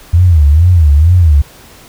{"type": "tone with vibrato", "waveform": "sine", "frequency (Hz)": 80.6, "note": "E2", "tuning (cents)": -38, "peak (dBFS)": -3, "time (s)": [0.13, 1.42], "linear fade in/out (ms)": 10, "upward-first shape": "sine", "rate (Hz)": 2.2, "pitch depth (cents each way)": 210, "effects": ["pink hiss -38 dBFS RMS until 1.88 s"]}